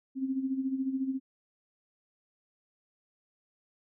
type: tone with tremolo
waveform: sine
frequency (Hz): 265.4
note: C4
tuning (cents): +25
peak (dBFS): -26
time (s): 0.15-1.2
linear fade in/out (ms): 50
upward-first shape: sine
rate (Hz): 14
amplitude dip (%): 65
effects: none